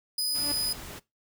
sawtooth tone, 4986 Hz, D#8, 3 cents sharp, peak -23 dBFS, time 0.18-0.73 s, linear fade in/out 5 ms
sawtooth tone with exponential growth, 290 Hz, D4, 22 cents flat, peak -27 dBFS, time 0.21-0.52 s, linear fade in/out 5 ms, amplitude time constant 67 ms
pink noise, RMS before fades -42 dBFS, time 0.34-1 s, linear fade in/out 20 ms
effects noise-tail reverb RT60 0.2 s tail -20 dB re dry

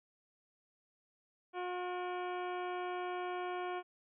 harmonic tone with a mistuned harmonic, 360 Hz, F#4, 47 cents flat, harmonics 1 / 2 / 3 / 4 / 5 / 6 / 7 / 8 / 9, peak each -40 / -41 / -45 / -49 / -55 / -52 / -58 / -58 / -59 dBFS, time 1.53-3.83 s, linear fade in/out 50 ms, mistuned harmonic 6, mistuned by +110 cents, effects none

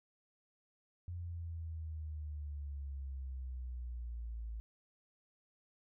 sine exponential sweep, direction down, 88.2 to 55 Hz, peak -40 dBFS, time 1.08-4.6 s, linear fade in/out 0 ms, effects none

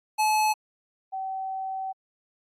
square / sine tone pair in turn, 859 / 765.3 Hz, A5 / G5, -42 / -42 cents, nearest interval major second, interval 200 cents, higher first, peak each -21 / -29 dBFS, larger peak first, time 0.18-0.54 / 1.12-1.93 s, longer second, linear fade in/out 20 ms, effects AAC 48 kbps

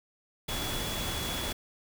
sine tone in noise, 3388 Hz, G#7, 34 cents sharp, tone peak -38 dBFS, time 0.48-1.53 s, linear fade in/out 10 ms, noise pink, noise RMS -34 dBFS, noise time 0.48-1.53 s, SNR -7 dB, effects none

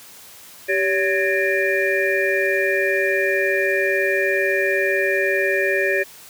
sine tone cluster, 389.1 / 567 / 1680 / 1820 / 2392 Hz, G4 / C#5 / G#6 / A#6 / D7, -13 / +39 / +19 / -42 / +31 cents, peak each -22 / -23 / -26 / -22 / -25 dBFS, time 0.68-6.04 s, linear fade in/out 20 ms, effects white hiss -43 dBFS RMS until 6.29 s + high-pass 60 Hz 12 dB/octave

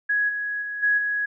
sine tone with level steps, 1669 Hz, G#6, 8 cents sharp, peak -19 / -25 / -28 / -17 / -22 dBFS, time 0.09-1.26 s, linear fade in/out 10 ms, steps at 0.28 / 0.61 / 0.82 / 0.97 s, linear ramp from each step 20 ms, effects none

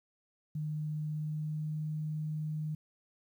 sine tone with pitch glide, 152.5 to 153.92 Hz, D#3 to D#3, -34 to -18 cents, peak -33 dBFS, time 0.55-2.75 s, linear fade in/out 5 ms, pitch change +16 cents, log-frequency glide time 1.02-1.83 s, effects 11-bit

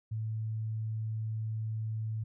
sine tone, 110 Hz, A2, in tune, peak -32 dBFS, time 0.11-2.24 s, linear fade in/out 10 ms, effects none

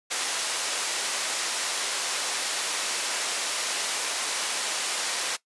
white band-pass noise, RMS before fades -29 dBFS, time 0.1-5.37 s, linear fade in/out 20 ms, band 450 to 8300 Hz, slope 12 dB/octave, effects noise-tail reverb RT60 0.1 s tail -18 dB re dry + resampled to 24000 Hz

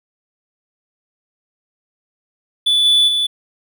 triangle tone with level steps, 3468 Hz, A7, 26 cents flat, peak -10 / -8 / -13 dBFS, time 2.66-3.27 s, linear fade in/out 10 ms, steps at 2.84 / 3.07 s, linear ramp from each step 20 ms, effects none

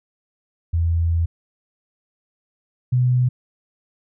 sine tone pair in turn, 83.6 / 125.26 Hz, E2 / B2, +25 / +25 cents, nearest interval perfect fifth, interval 700 cents, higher second, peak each -16 / -14 dBFS, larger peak second, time 0.73-1.26 / 2.92-3.29 s, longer first, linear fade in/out 10 ms, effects none

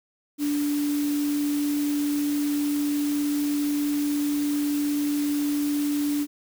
sine tone in noise, 291.3 Hz, D4, 14 cents flat, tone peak -22 dBFS, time 0.38-6.27 s, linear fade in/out 50 ms, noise white, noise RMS -37 dBFS, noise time 0.38-6.27 s, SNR +12 dB, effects none

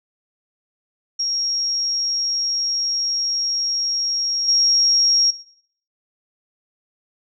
sine tone with level steps, 5588 Hz, F8, in tune, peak -19 / -13 dBFS, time 1.19-5.31 s, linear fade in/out 10 ms, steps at 4.48 s, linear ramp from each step 5 ms, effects noise-tail reverb RT60 0.6 s tail -17 dB re dry

